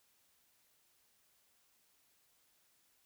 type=silence; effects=white hiss -73 dBFS RMS until 3.05 s